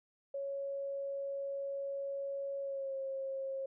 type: tone with pitch glide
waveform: sine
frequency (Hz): 554.4 to 538.6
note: C#5 to C#5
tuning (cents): 0 to -50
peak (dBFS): -36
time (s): 0.34-3.66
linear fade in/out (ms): 5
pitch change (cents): -50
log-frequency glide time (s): 2.61-2.96
effects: none